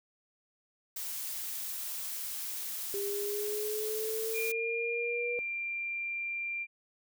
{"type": "noise", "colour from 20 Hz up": "blue", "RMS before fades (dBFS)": -38, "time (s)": [0.96, 4.52], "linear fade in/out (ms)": 5}
{"type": "linear sweep", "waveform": "sine", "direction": "up", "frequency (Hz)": [399.2, 483.7], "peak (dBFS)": -33, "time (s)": [2.94, 5.39], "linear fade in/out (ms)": 0}
{"type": "tone with pitch glide", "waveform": "sine", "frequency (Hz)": [2409, 2376], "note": ["D7", "D7"], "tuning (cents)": [43, 20], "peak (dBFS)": -33, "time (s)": [4.33, 6.67], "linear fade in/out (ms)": 50, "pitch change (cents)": -23, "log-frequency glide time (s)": [4.9, 5.26]}
{"effects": []}